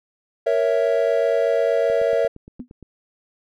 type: chord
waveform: triangle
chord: A# diminished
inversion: none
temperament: equal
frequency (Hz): 466.2 / 554.4 / 659.3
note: A#4 / C#5 / E5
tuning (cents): 0 / 0 / 0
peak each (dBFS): -19 / -19 / -19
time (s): 0.46-2.28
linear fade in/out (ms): 10
type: click train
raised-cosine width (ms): 3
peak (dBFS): -28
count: 9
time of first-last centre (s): 1.9-2.827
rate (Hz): 8.63
type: tone with exponential decay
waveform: sine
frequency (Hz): 246.9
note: B3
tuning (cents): 0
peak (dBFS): -25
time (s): 2.6-2.68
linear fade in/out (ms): 0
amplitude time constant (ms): 17
effects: none